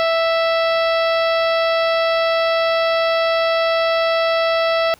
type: harmonic tone with a mistuned harmonic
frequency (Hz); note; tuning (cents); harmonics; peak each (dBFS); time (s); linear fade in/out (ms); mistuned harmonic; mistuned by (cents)
659.3; E5; 0; 1 / 2 / 3 / 4 / 5 / 6 / 7 / 8; -16 / -22 / -26 / -28 / -30 / -32 / -33 / -34; 0-4.94; 0; 7; -16
effects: pink hiss -49 dBFS RMS until 4.99 s